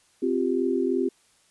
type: chord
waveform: sine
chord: C suspended fourth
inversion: none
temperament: equal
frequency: 261.6 / 349.2 / 392 Hz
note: C4 / F4 / G4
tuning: 0 / 0 / 0 cents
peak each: -26 dBFS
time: 0.22-1.09 s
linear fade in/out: 10 ms
effects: white hiss -62 dBFS RMS until 1.5 s + resampled to 24000 Hz